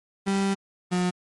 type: tone pair in turn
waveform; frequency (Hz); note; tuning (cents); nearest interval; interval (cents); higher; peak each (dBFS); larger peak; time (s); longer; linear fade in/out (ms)
35% pulse; 196 / 179.85; G3 / F#3; 0 / -49; minor second; 149; first; -20; neither; 0.26-0.55 / 0.91-1.11; first; 20
effects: MP3 48 kbps